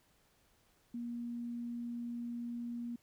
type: tone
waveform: sine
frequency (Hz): 237.6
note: A#3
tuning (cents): +33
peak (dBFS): -38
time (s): 0.94-2.96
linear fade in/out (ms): 5
effects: pink hiss -71 dBFS RMS until 3.02 s